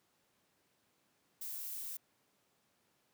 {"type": "noise with high-pass filter sweep", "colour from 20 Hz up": "violet", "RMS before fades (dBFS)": -43, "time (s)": [1.41, 1.97], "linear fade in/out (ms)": 5, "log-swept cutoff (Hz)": [620, 240], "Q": 2.3, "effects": ["pink hiss -75 dBFS RMS until 3.13 s", "high-pass 150 Hz 12 dB/octave"]}